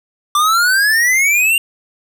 square exponential sweep, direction up, 1169 to 2816 Hz, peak -11 dBFS, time 0.35-1.58 s, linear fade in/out 2 ms, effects none

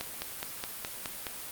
click train, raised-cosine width 0.2 ms, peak -16 dBFS, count 7, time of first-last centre 0.01-1.268 s, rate 4.77 Hz, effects white hiss -41 dBFS RMS until 1.51 s + Opus 32 kbps

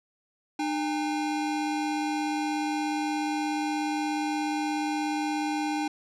square tone pair together, 302.8 / 808.4 Hz, D#4 / G#5, -47 / -47 cents, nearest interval octave + perfect fourth, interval 1700 cents, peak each -29 / -32 dBFS, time 0.59-5.88 s, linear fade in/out 5 ms, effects low-pass 7000 Hz 12 dB/octave

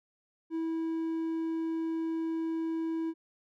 triangle tone, 325.8 Hz, E4, 20 cents flat, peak -28 dBFS, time 0.5-3.14 s, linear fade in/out 50 ms, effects none

